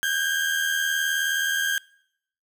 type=tone pair together; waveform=35% pulse; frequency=1543 / 1622.1 Hz; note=G6 / G#6; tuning=-28 / -41 cents; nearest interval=minor second; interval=87 cents; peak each=-26 / -22 dBFS; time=0.03-1.78 s; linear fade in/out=0 ms; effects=noise-tail reverb RT60 0.7 s tail -24 dB re dry